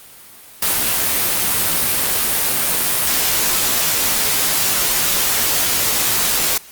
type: noise with comb filter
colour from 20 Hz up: white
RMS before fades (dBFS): -17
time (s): 0.62-6.58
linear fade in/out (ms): 5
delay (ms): 15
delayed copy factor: -0.55
effects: white hiss -41 dBFS RMS until 6.71 s + Opus 32 kbps